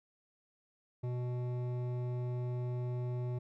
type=tone with hard clipping; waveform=sine; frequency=123.47 Hz; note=B2; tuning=in tune; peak=-36 dBFS; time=1.03-3.39 s; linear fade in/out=10 ms; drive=12 dB; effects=none